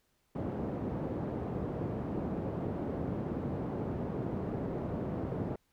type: band-pass noise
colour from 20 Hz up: pink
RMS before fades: -36 dBFS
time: 0.35-5.56 s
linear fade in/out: 5 ms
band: 110 to 510 Hz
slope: 12 dB/octave
effects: pink hiss -75 dBFS RMS until 5.72 s